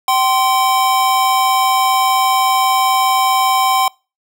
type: tone pair together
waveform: square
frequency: 768.9 / 1044 Hz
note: G5 / C6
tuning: -34 / -4 cents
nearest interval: perfect fourth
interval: 530 cents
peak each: -15 dBFS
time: 0.08-3.88 s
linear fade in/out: 2 ms
effects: noise-tail reverb RT60 0.3 s tail -26 dB re dry